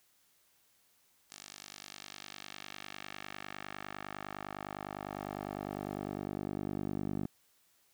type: tone with band-pass filter sweep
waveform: 10% pulse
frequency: 49.9 Hz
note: G1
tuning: 32 cents sharp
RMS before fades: -42 dBFS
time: 1.3-7.27 s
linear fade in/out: 10 ms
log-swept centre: 6800 to 250 Hz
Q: 0.99
effects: white hiss -70 dBFS RMS until 7.93 s